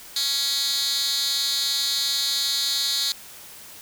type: tone with high-pass filter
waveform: 10% pulse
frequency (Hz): 277.2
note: C#4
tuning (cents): 0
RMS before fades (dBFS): -24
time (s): 0.16-3.12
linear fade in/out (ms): 2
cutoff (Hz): 4100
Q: 3.1
effects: white hiss -43 dBFS RMS until 3.81 s